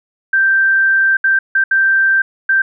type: tone bursts at uneven times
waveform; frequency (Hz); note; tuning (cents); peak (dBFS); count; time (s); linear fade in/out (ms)
sine; 1568; G6; 0; -9; 5; 0.33-1.17 / 1.24-1.39 / 1.55-1.64 / 1.71-2.22 / 2.49-2.62; 5
effects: none